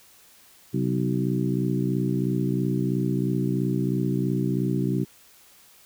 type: harmonic tone with a mistuned harmonic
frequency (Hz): 63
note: B1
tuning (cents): +35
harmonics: 2 / 3 / 4 / 5 / 6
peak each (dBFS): -26 / -27 / -30 / -29 / -32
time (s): 0.73-5.05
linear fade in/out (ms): 20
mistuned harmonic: 2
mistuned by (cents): +97
effects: white hiss -54 dBFS RMS until 5.85 s